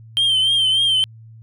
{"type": "tone with vibrato", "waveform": "sine", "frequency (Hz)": 3136, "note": "G7", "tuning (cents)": 0, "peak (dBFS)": -11, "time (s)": [0.17, 1.04], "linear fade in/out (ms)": 0, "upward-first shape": "triangle", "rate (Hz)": 3.4, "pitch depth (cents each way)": 64, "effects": ["tanh soft clip ceiling -13 dBFS", "added 112 Hz sine -39 dBFS peak until 1.42 s"]}